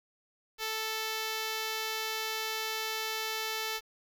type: tone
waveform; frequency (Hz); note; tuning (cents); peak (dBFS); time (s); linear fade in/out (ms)
5% pulse; 440; A4; 0; -21; 0.58-3.81; 50
effects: 9-bit